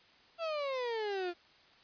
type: exponential sweep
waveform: 35% pulse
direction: down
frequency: 680 to 341.8 Hz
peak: -32 dBFS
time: 0.38-1.34 s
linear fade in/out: 50 ms
effects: white hiss -62 dBFS RMS until 1.83 s + resampled to 11025 Hz